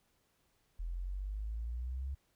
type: exponential sweep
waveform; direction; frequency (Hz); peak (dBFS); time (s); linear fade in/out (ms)
sine; up; 41.2 to 69.3; -36; 0.79-2.15; 10
effects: pink hiss -75 dBFS RMS until 2.35 s